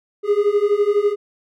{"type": "beating tone pair", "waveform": "triangle", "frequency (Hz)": [404.6, 416.6], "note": ["G#4", "G#4"], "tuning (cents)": [-45, 5], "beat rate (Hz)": 12, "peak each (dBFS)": [-16, -15], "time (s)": [0.23, 1.16], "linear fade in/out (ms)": 50, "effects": []}